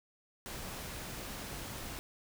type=noise; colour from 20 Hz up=pink; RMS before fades=-43 dBFS; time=0.46-1.99 s; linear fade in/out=0 ms; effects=none